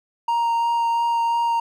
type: tone with vibrato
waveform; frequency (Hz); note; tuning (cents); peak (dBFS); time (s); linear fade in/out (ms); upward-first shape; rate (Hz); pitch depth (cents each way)
triangle; 932.3; A#5; 0; -16; 0.28-1.6; 5; sine; 2.9; 9
effects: none